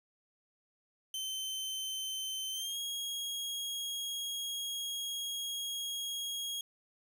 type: tone with pitch glide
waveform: sawtooth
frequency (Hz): 3085 to 3287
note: G7 to G#7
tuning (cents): -28 to -19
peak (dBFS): -33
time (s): 1.14-6.61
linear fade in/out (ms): 2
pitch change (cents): +109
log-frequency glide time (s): 2.52-2.78
effects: none